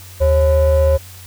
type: ring-modulated tone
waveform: triangle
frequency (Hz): 233.1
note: A#3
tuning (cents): 0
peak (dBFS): -5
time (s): 0.2-0.98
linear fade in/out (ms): 20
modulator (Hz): 309
effects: added 92 Hz sine -37 dBFS peak until 1.26 s + white hiss -40 dBFS RMS until 1.26 s